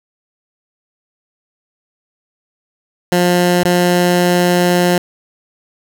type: tone with dropouts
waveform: 15% pulse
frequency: 177.2 Hz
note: F3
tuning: 25 cents sharp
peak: -4 dBFS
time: 3.12-4.98 s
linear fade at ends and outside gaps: 2 ms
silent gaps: 3.634-3.651 s
effects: none